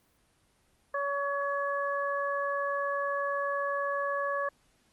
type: harmonic tone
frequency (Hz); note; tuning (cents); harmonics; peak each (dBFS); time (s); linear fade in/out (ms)
564; C#5; +30; 1 / 2 / 3; -32 / -32 / -35; 0.94-4.49; 5
effects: pink hiss -68 dBFS RMS until 4.92 s + Opus 24 kbps